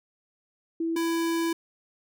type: tone pair in turn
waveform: sine / square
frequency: 329.6 / 332.3 Hz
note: E4 / E4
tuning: 0 / +14 cents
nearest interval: unison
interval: 14 cents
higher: second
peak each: -25 dBFS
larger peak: neither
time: 0.8-0.96 / 0.96-1.53 s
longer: second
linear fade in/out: 5 ms
effects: none